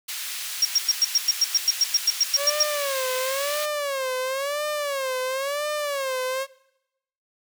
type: high-pass noise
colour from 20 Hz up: pink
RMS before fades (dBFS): -32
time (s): 0.08-3.66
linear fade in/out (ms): 10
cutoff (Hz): 2500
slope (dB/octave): 12
type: tone bursts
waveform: sine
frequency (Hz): 5588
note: F8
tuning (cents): 0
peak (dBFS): -15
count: 16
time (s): 0.62-2.632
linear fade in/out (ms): 5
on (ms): 32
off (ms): 100
type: tone with vibrato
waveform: sawtooth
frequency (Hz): 554.4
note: C#5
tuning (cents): 0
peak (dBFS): -21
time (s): 2.36-6.47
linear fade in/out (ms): 50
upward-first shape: sine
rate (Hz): 0.97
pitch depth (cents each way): 140
effects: noise-tail reverb RT60 0.9 s tail -23 dB re dry